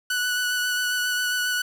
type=tone with vibrato; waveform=sawtooth; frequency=1481 Hz; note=F#6; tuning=1 cent sharp; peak=-19 dBFS; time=0.1-1.62 s; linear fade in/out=5 ms; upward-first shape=sine; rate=7.4 Hz; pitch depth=15 cents each way; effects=8-bit